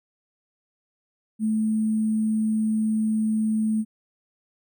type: tone with sample-and-hold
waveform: sine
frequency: 218.2 Hz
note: A3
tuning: 14 cents flat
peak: -20 dBFS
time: 1.39-3.85 s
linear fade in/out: 50 ms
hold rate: 8820 Hz
effects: none